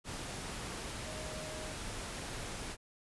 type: tone in noise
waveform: sine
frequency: 622.3 Hz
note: D#5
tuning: in tune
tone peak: -47 dBFS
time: 1.02-1.76 s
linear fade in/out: 50 ms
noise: pink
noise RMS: -42 dBFS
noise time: 0.04-2.77 s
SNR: -8 dB
effects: resampled to 24000 Hz